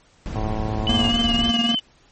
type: noise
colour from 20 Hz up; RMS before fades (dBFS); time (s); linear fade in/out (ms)
brown; -27; 0.26-1.5; 0
type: harmonic tone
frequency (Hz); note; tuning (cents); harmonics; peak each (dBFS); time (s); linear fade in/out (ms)
108.4; A2; -25; 1 / 2 / 3 / 4 / 5 / 6 / 7 / 8 / 9 / 10; -27 / -31 / -33 / -36 / -36 / -37 / -33 / -40 / -40 / -41; 0.35-1.1; 5
type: tone with vibrato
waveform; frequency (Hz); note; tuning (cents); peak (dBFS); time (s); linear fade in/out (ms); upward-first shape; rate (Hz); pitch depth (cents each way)
sine; 2960; F#7; 0; -20; 0.87-1.79; 0; triangle; 3.7; 81
type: tone with tremolo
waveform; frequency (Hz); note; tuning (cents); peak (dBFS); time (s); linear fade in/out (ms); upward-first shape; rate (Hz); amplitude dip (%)
square; 233.6; A#3; +4; -19; 0.89-1.75; 5; square; 20; 55
effects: pink hiss -56 dBFS RMS until 2.11 s + MP3 32 kbps